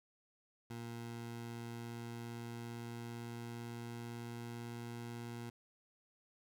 20% pulse tone with pitch glide, 117.2 to 118.22 Hz, A#2 to A#2, +10 to +25 cents, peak -39 dBFS, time 0.7-5.5 s, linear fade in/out 5 ms, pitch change +15 cents, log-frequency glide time 0.84-4.93 s, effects none

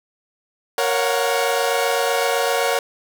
sawtooth chord, Gb major seventh, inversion first, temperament equal with one note detuned, 466.2 / 554.4 / 712.3 / 740 Hz, Bb4 / Db5 / F5 / Gb5, 0 / 0 / +34 / 0 cents, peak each -18 / -18 / -23 / -21 dBFS, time 0.78-2.79 s, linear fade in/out 2 ms, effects none

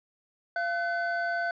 triangle tone pair together, 688.8 / 1511 Hz, F5 / F#6, -24 / +36 cents, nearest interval octave + major second, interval 1360 cents, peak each -28 dBFS, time 0.56-1.51 s, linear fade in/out 2 ms, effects resampled to 11025 Hz + 10-bit

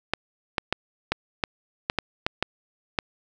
clicks, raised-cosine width 0.3 ms, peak -6 dBFS, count 10, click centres 0.136 / 0.582 / 0.726 / 1.12 / 1.438 / 1.899 / 1.987 / 2.265 / 2.426 / 2.988 s, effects none

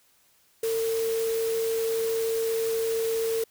sine tone in noise, 452.1 Hz, A4, 47 cents sharp, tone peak -24 dBFS, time 0.63-3.44 s, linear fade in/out 5 ms, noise white, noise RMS -37 dBFS, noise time 0.63-3.44 s, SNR +10 dB, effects white hiss -63 dBFS RMS until 3.5 s

